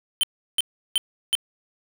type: tone bursts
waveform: square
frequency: 3090 Hz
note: G7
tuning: 26 cents flat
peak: -18 dBFS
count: 4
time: 0.21-1.352 s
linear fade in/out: 0 ms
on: 23 ms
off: 350 ms
effects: none